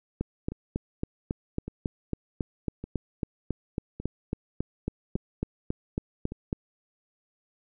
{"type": "two click trains", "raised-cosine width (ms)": 3, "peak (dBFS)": [-23, -15], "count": [6, 24], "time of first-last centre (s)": [[0.52, 6.32], [0.21, 6.529]], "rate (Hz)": [0.862, 3.64], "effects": []}